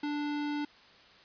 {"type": "tone", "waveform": "square", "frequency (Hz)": 293.7, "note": "D4", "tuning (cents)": 0, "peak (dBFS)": -32, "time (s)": [0.03, 0.65], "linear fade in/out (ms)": 5, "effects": ["white hiss -57 dBFS RMS until 1.24 s", "resampled to 11025 Hz"]}